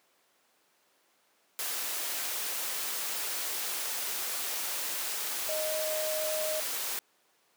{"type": "tone in noise", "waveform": "sine", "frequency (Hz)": 622.3, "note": "D#5", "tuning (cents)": 0, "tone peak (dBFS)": -31, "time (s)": [5.49, 6.6], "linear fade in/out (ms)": 0, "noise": "white", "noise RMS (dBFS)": -34, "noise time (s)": [1.59, 6.99], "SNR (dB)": 0, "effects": ["pink hiss -68 dBFS RMS until 7.56 s", "high-pass 400 Hz 12 dB/octave"]}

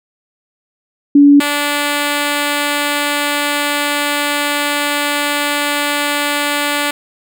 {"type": "tone pair in turn", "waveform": ["sine", "5% pulse"], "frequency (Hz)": [285.8, 290.6], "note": ["D4", "D4"], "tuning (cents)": [-47, -18], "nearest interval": "unison", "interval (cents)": 29, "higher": "second", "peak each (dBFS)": -3, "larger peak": "neither", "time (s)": [[1.15, 1.4], [1.4, 6.91]], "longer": "second", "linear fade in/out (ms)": 5, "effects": []}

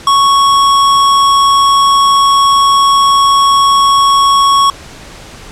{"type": "tone", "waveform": "square", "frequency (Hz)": 1108.7, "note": "C#6", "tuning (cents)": 0, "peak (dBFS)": -6, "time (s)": [0.07, 4.7], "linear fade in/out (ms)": 2, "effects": ["pink hiss -32 dBFS RMS until 5.51 s", "low-pass 8000 Hz 12 dB/octave"]}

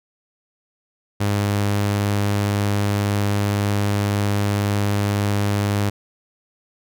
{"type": "tone", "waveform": "sawtooth", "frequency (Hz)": 101.9, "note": "G#2", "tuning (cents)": -32, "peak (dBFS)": -14, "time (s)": [1.2, 5.9], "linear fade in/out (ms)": 10, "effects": []}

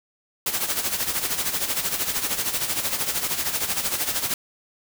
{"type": "noise with tremolo", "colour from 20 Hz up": "white", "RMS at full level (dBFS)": -23, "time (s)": [0.46, 4.34], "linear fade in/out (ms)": 2, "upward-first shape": "sine", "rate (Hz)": 13, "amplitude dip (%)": 65, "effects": []}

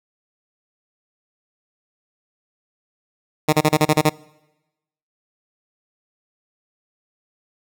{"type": "tone bursts", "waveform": "10% pulse", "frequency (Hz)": 153.5, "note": "D#3", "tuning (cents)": -23, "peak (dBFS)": -4, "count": 8, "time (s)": [3.48, 4.096], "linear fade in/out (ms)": 10, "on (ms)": 49, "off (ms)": 32, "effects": ["noise-tail reverb RT60 1.0 s tail -24 dB re dry"]}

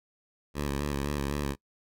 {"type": "tone with vibrato", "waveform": "10% pulse", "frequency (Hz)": 71.3, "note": "C#2", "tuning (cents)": 49, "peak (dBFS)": -21, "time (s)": [0.54, 1.56], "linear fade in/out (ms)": 50, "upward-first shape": "square", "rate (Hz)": 3.9, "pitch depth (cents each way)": 40, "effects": ["noise-tail reverb RT60 0.1 s tail -23 dB re dry"]}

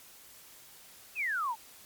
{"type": "exponential sweep", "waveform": "sine", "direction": "down", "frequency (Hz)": [2700, 847], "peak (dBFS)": -29, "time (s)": [1.15, 1.56], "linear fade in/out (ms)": 50, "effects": ["white hiss -54 dBFS RMS until 1.85 s", "MP3 96 kbps"]}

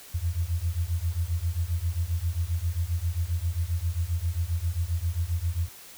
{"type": "beating tone pair", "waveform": "sine", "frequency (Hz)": [81.5, 89], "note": ["E2", "F2"], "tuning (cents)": [-19, 33], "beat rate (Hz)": 7.5, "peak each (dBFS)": -28, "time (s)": [0.14, 5.69], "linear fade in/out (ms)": 10, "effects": ["white hiss -47 dBFS RMS until 5.97 s"]}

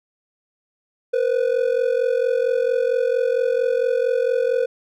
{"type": "ring-modulated tone", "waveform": "triangle", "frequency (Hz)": 493.9, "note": "B4", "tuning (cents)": 0, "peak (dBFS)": -12, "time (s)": [1.13, 4.66], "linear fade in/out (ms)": 10, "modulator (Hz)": 22.2, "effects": []}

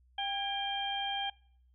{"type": "harmonic tone with a mistuned harmonic", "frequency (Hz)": 794, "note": "G5", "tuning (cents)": 22, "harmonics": [1, 2, 3, 4], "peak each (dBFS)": [-35, -43, -44, -35], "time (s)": [0.18, 1.3], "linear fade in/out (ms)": 5, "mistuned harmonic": 2, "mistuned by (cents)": 51, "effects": ["noise-tail reverb RT60 0.6 s tail -24 dB re dry", "added 62 Hz sine -62 dBFS peak until 1.74 s"]}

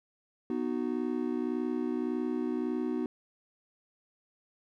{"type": "chord", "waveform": "triangle", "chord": "B major", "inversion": "none", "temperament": "just", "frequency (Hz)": [246.9, 308.7, 370.4], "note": ["B3", "D#4", "F#4"], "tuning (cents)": [0, -14, 2], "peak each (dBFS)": [-31, -32, -33], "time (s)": [0.5, 3.06], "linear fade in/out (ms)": 2, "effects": []}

